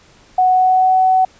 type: tone with pitch glide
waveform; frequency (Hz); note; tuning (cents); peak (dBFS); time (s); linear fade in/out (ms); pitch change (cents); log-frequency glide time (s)
sine; 740 to 749.9; F#5 to F#5; 0 to +23; -9; 0.38-1.25; 5; +23; 0.5-0.94
effects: pink hiss -48 dBFS RMS until 1.39 s + resampled to 16000 Hz